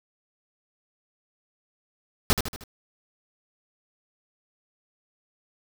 pink noise with echo, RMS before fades -19 dBFS, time 2.3-2.33 s, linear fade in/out 0 ms, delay 77 ms, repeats 4, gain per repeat -6 dB, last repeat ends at 2.638 s, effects none

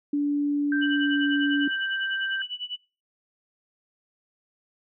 sine tone with pitch glide, 289.3 to 286.8 Hz, D4 to D4, -26 to -41 cents, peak -21 dBFS, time 0.13-1.68 s, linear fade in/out 5 ms, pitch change -15 cents, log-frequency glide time 0.85-1.24 s
sine tone, 1568 Hz, G6, in tune, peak -26 dBFS, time 0.72-2.42 s, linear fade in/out 2 ms
sine tone with tremolo, 2960 Hz, F#7, in tune, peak -28 dBFS, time 0.81-2.77 s, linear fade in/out 20 ms, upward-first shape sine, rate 10 Hz, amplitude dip 90%
effects noise-tail reverb RT60 0.3 s tail -21 dB re dry

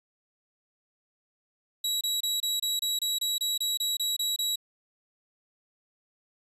sawtooth tone bursts, 3884 Hz, B7, 30 cents flat, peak -23 dBFS, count 14, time 1.84-4.558 s, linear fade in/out 5 ms, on 170 ms, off 26 ms, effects resampled to 32000 Hz

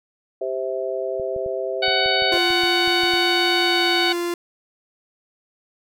sine chord, C major, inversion second, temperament just, 392.4 / 523.3 / 654.1 Hz, G4 / C5 / E5, +2 / 0 / -14 cents, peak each -27 dBFS, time 0.41-2.38 s, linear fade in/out 5 ms
clicks, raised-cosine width 5 ms, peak -28 dBFS, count 12, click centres 1.198 / 1.363 / 1.462 / 1.882 / 2.06 / 2.222 / 2.34 / 2.505 / 2.636 / 2.877 / 3.035 / 3.137 s
harmonic tone, 747 Hz, F#5, 16 cents sharp, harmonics 1 / 2 / 3 / 4 / 5 / 6, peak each -25 / -25 / -25 / -25 / -25 / -25 dBFS, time 1.82-4.13 s, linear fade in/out 10 ms
45% pulse tone with pitch glide, 349.2 to 346.8 Hz, F4 to F4, 0 to -12 cents, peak -22 dBFS, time 2.32-4.34 s, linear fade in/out 2 ms, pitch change -12 cents, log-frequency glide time 3.58-3.88 s
effects none

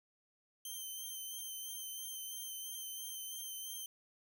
5% pulse tone with vibrato, 3114 Hz, G7, 12 cents flat, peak -35 dBFS, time 0.65-3.86 s, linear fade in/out 2 ms, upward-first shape sine, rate 3 Hz, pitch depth 23 cents each way, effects none

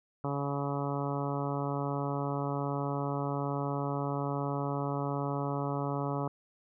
harmonic tone, 141.2 Hz, C#3, 32 cents sharp, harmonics 1 / 2 / 3 / 4 / 5 / 6 / 7 / 8 / 9, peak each -34 / -37 / -39 / -40 / -41 / -42 / -42 / -43 / -44 dBFS, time 0.24-6.28 s, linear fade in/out 2 ms, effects none

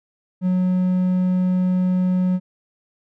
triangle tone, 183.1 Hz, F#3, 18 cents flat, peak -14 dBFS, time 0.41-2.4 s, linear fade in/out 50 ms, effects none

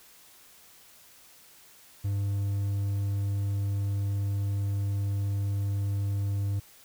triangle tone, 100 Hz, G2, 35 cents sharp, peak -24 dBFS, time 2.04-6.6 s, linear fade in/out 10 ms, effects white hiss -55 dBFS RMS until 6.84 s

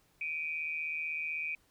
sine tone pair together, 2325 / 2481 Hz, D7 / D#7, -18 / -6 cents, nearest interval minor second, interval 112 cents, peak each -37 / -36 dBFS, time 0.21-1.55 s, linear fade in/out 2 ms, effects pink hiss -69 dBFS RMS until 1.7 s

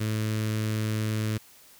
sawtooth tone with notch filter, 108.6 Hz, A2, 22 cents flat, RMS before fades -28 dBFS, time 0-1.38 s, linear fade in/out 10 ms, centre 800 Hz, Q 0.93, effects white hiss -54 dBFS RMS until 1.79 s

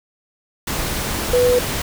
sine tone in noise, 493.9 Hz, B4, in tune, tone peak -12 dBFS, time 1.33-1.59 s, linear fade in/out 5 ms, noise pink, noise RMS -23 dBFS, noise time 0.67-1.82 s, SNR +8 dB, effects none

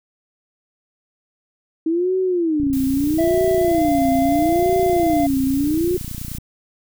sine tone with vibrato, 315.8 Hz, D#4, 26 cents sharp, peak -16 dBFS, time 1.86-5.97 s, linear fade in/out 5 ms, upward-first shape sine, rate 0.77 Hz, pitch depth 300 cents each way
click train, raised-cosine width 5 ms, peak -18 dBFS, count 113, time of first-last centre 2.6-6.384 s, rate 29.6 Hz
blue noise, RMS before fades -35 dBFS, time 2.73-6.38 s, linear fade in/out 0 ms
triangle tone with pitch glide, 659.3 to 687.3 Hz, E5 to F5, 0 to -28 cents, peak -16 dBFS, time 3.18-5.27 s, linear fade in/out 10 ms, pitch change +72 cents, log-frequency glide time 3.56-3.85 s
effects none

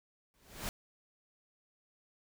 pink noise with exponential growth, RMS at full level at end -35 dBFS, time 0.34-0.69 s, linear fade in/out 0 ms, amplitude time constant 75 ms, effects none

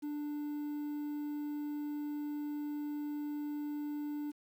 triangle tone with quantisation, 295 Hz, D4, 8 cents sharp, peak -34 dBFS, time 0.02-4.32 s, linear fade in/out 20 ms, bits 10, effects none

